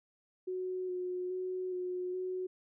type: tone with vibrato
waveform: sine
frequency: 366 Hz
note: F#4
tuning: 19 cents flat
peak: -34 dBFS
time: 0.47-2.47 s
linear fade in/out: 10 ms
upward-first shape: square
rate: 1.2 Hz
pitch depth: 15 cents each way
effects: none